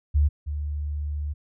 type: tone pair in turn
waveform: sine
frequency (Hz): 73.42 / 73.76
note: D2 / D2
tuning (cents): 0 / +8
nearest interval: unison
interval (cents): 8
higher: second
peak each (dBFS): -16 / -26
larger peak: first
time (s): 0.14-0.29 / 0.46-1.34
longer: second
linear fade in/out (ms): 20
effects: none